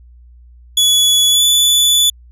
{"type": "tone with pitch glide", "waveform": "sawtooth", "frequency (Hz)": [3400, 3467], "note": ["G#7", "A7"], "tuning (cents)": [40, -26], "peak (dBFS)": -6, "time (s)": [0.77, 2.1], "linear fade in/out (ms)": 5, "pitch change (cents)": 34, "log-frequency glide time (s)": [1.3, 1.43], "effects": ["added 60 Hz sine -39 dBFS peak until 2.31 s", "resampled to 32000 Hz"]}